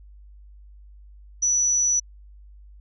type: tone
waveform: sine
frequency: 5920 Hz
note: F#8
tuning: in tune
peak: -18 dBFS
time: 1.42-2 s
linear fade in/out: 10 ms
effects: added 50 Hz sine -44 dBFS peak until 2.8 s